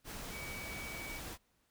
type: tone in noise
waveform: sine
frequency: 2271 Hz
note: C#7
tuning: 41 cents sharp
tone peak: -45 dBFS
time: 0.3-1.21 s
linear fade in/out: 50 ms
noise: pink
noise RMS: -45 dBFS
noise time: 0.04-1.38 s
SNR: -3 dB
effects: pink hiss -75 dBFS RMS until 1.7 s